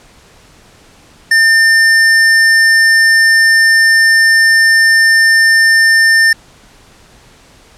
square tone, 1800 Hz, A6, 39 cents sharp, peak -6 dBFS, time 1.31-6.33 s, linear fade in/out 5 ms, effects pink hiss -43 dBFS RMS until 7.77 s + low-pass 9000 Hz 12 dB/octave

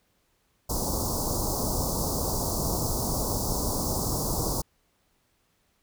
pink band-stop noise, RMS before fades -28 dBFS, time 0.69-4.62 s, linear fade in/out 10 ms, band 1100 to 4700 Hz, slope 48 dB/octave, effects pink hiss -70 dBFS RMS until 5.82 s

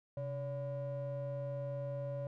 triangle ring-modulated tone, 217.7 Hz, A3, 18 cents flat, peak -32 dBFS, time 0.17-2.27 s, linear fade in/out 2 ms, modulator 350 Hz, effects none

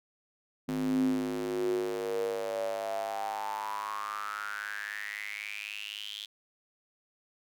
square tone with high-pass filter sweep, 51.91 Hz, G#1, in tune, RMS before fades -34 dBFS, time 0.68-6.26 s, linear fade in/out 10 ms, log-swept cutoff 220 to 3400 Hz, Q 9.1, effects none

